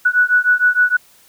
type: beating tone pair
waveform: sine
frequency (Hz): 1472 / 1478.5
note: F#6 / F#6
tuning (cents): -9 / -2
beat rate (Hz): 6.5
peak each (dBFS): -14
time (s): 0.05-0.97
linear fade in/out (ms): 10
effects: white hiss -50 dBFS RMS until 1.28 s